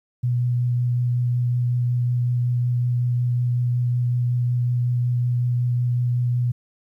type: tone with vibrato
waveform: sine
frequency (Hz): 122.4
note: B2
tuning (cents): -15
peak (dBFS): -18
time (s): 0.23-6.52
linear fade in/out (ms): 10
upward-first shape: triangle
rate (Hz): 5.4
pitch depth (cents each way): 12
effects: 10-bit